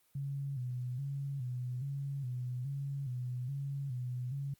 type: tone with vibrato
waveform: sine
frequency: 131.8 Hz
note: C3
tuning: 13 cents sharp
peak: -35 dBFS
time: 0.15-4.54 s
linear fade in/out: 5 ms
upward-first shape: square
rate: 1.2 Hz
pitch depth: 96 cents each way
effects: white hiss -71 dBFS RMS until 4.59 s + Opus 32 kbps